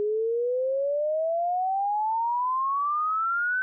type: exponential sweep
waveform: sine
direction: up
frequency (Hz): 412.3 to 1530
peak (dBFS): -23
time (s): 0-3.62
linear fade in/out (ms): 0
effects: none